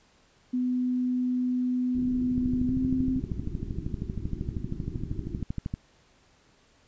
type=tone with pitch glide; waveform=sine; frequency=250.5 to 258.6 Hz; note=B3 to C4; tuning=+25 to -20 cents; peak=-24 dBFS; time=0.53-3.2 s; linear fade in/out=10 ms; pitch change=+55 cents; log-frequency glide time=2.68-2.73 s
type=low-pass noise; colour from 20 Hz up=pink; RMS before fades=-38 dBFS; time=1.94-5.44 s; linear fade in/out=20 ms; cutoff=390 Hz; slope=96 dB/octave
type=click train; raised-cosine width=5 ms; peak=-18 dBFS; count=44; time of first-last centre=2.38-5.739 s; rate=12.8 Hz
effects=pink hiss -62 dBFS RMS until 6.87 s + resampled to 16000 Hz